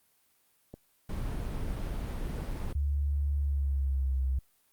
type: clicks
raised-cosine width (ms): 2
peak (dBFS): -29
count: 2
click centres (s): 0.74 / 1.871
type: noise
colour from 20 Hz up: brown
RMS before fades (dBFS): -34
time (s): 1.09-2.73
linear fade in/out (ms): 5
type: tone with pitch glide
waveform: sine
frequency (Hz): 71.5 to 65.57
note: D2 to C2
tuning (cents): -46 to +4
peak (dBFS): -26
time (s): 2.75-4.39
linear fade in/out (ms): 5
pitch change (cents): -150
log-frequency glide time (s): 3.38-4.18
effects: white hiss -69 dBFS RMS until 4.72 s + Opus 32 kbps